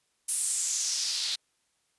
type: noise with band-pass filter sweep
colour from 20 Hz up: white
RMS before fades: -30 dBFS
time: 0.28-1.36 s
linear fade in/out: 10 ms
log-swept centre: 10000 to 3900 Hz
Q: 3.4
effects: white hiss -73 dBFS RMS until 1.98 s + resampled to 24000 Hz